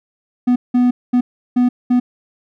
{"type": "tone bursts at uneven times", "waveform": "triangle", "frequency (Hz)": 246.9, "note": "B3", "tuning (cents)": 0, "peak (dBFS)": -8, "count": 5, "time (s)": [[0.47, 0.56], [0.74, 0.91], [1.13, 1.21], [1.56, 1.69], [1.9, 2]], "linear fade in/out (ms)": 10, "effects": []}